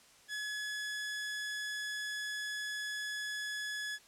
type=tone; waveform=sawtooth; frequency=1697 Hz; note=G#6; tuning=37 cents sharp; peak=-33 dBFS; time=0.28-3.99 s; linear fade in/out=50 ms; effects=white hiss -61 dBFS RMS until 4.07 s + low-pass 9000 Hz 12 dB/octave